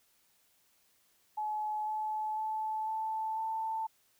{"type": "tone with pitch steps", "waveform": "sine", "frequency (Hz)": [853, 861.4, 869.9, 878.5, 887.2], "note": ["G#5", "A5", "A5", "A5", "A5"], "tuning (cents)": [46, -37, -20, -3, 14], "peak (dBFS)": -32, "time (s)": [1.37, 3.87], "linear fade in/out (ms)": 10, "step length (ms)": 500, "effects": ["white hiss -70 dBFS RMS until 4.19 s"]}